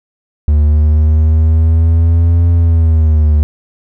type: linear two-way sweep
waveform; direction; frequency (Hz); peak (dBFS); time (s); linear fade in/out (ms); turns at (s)
triangle; up then down; 74 to 85.5 to 74; -4; 0.48-3.43; 0; 2.5
effects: none